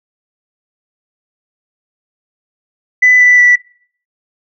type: tone with pitch steps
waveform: sine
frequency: 1998 / 1980.8 / 1963.7 Hz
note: B6 / B6 / B6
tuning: +20 / +5 / -10 cents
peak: -3 dBFS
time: 3.02-3.56 s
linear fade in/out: 10 ms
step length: 180 ms
effects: noise-tail reverb RT60 0.5 s tail -20 dB re dry + tanh soft clip ceiling 0 dBFS